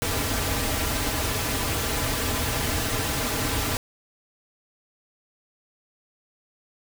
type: noise with comb filter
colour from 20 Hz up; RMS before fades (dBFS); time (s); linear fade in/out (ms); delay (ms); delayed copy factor
pink; -26; 0.02-3.77; 0; 5.5; -0.65
effects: none